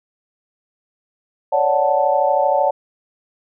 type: chord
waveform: sine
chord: D major seventh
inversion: third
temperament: equal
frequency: 554.4 / 587.3 / 740 / 880 Hz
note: C#5 / D5 / F#5 / A5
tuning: 0 / 0 / 0 / 0 cents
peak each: -19 dBFS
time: 1.52-2.71 s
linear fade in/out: 10 ms
effects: none